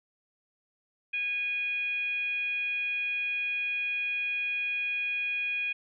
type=tone with frequency modulation; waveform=sine; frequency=2465 Hz; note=D#7; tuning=17 cents flat; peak=-28 dBFS; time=1.13-5.73 s; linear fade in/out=10 ms; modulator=824 Hz; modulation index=0.3; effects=none